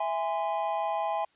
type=chord; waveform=triangle; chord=E augmented; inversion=none; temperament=just; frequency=659.3 / 824.1 / 1030.1 Hz; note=E5 / G#5 / B#5; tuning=0 / -14 / -27 cents; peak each=-30 / -28 / -33 dBFS; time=0-1.25 s; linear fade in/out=5 ms; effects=white hiss -66 dBFS RMS until 1.35 s + resampled to 8000 Hz